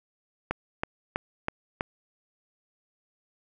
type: click train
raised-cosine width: 0.5 ms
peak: -12 dBFS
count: 5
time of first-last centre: 0.51-1.809 s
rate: 3.08 Hz
effects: none